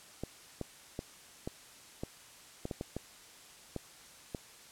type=clicks; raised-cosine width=2 ms; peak=-23 dBFS; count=11; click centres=0.236 / 0.613 / 0.991 / 1.475 / 2.035 / 2.654 / 2.712 / 2.811 / 2.966 / 3.763 / 4.348 s; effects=white hiss -55 dBFS RMS until 4.71 s + low-pass 10000 Hz 12 dB/octave